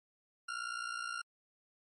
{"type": "ring-modulated tone", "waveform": "40% pulse", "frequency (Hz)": 1396.9, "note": "F6", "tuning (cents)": 0, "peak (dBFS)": -34, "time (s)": [0.48, 1.22], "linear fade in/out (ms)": 10, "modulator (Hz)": 29.8, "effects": ["MP3 48 kbps"]}